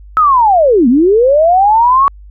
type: linear two-way sweep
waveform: sine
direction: down then up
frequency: 1309 to 226.3 to 1132 Hz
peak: -5 dBFS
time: 0.17-2.08 s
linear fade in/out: 0 ms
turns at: 0.88 s
effects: added 50 Hz sine -32 dBFS peak until 2.3 s